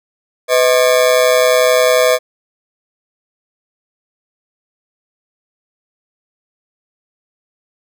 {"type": "ring-modulated tone", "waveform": "40% pulse", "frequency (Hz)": 569, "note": "C#5", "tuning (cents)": 45, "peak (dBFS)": -5, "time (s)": [0.48, 2.19], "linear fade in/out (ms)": 50, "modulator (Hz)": 65.6, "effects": []}